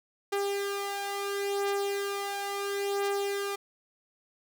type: beating tone pair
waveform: sawtooth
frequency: 399.9 / 400.63 Hz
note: G4 / G4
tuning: +35 / +38 cents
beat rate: 0.73 Hz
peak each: -27 / -31 dBFS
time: 0.32-3.56 s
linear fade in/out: 10 ms
effects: none